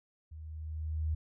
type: tone with level ramp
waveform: sine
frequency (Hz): 78.2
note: D#2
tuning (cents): +9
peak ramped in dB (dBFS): -44 to -28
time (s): 0.31-1.15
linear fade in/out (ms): 10
effects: none